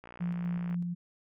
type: click train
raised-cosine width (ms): 0.5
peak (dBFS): -32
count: 43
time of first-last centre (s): 0.04-0.744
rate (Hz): 59.7
type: tone with tremolo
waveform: sine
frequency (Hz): 174.61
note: F3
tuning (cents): 0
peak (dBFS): -29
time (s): 0.2-0.95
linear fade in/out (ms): 20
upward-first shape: square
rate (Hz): 4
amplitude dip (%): 25
effects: none